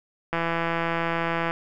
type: click train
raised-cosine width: 0.5 ms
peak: -11 dBFS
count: 198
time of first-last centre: 0.33-1.51 s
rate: 167 Hz
effects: none